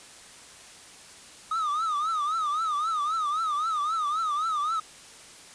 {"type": "tone with vibrato", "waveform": "triangle", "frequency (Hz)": 1244.5, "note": "D#6", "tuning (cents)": 0, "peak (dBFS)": -23, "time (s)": [1.51, 4.8], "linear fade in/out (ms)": 5, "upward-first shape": "triangle", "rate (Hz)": 3.8, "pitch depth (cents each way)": 150, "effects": ["white hiss -48 dBFS RMS until 5.54 s", "resampled to 22050 Hz"]}